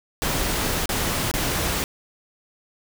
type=noise with dropouts; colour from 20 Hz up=pink; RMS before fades=-24 dBFS; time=0.22-1.84 s; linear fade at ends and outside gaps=0 ms; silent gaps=0.857-0.892 / 1.314-1.339 s; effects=none